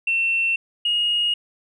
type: tone pair in turn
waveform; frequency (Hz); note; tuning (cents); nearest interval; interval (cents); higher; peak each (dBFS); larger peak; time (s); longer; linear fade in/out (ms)
sine; 2700 / 2870; E7 / F7; +41 / +47; minor second; 106; second; -17; neither; 0.07-0.56 / 0.85-1.34; neither; 5
effects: tanh soft clip ceiling -13 dBFS